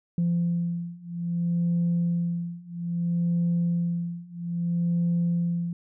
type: beating tone pair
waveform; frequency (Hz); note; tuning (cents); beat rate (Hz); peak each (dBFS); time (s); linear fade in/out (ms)
sine; 171.3 / 171.91; F3 / F3; -33 / -27; 0.61; -26 / -25; 0.18-5.73; 2
effects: tanh soft clip ceiling -18 dBFS